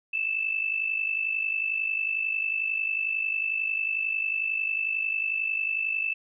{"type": "tone with amplitude modulation", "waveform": "sine", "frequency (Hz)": 2637, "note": "E7", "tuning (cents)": 0, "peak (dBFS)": -22, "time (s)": [0.13, 6.14], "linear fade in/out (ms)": 10, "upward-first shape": "sine", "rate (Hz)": 51.1, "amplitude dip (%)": 70, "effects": []}